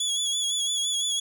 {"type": "tone with vibrato", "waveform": "25% pulse", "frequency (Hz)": 3384, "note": "G#7", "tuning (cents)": 32, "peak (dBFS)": -20, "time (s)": [0, 1.2], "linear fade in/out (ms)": 5, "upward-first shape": "sine", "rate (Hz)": 5.9, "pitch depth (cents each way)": 44, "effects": []}